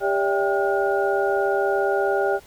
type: tone cluster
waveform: sine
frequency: 397.5 / 577 / 654 / 792 / 1431 Hz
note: G4 / D5 / E5 / G5 / F6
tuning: +24 / -31 / -14 / +18 / +42 cents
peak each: -22 / -25 / -29 / -25 / -28 dBFS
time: 0-2.4 s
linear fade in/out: 50 ms
effects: pink hiss -50 dBFS RMS until 2.46 s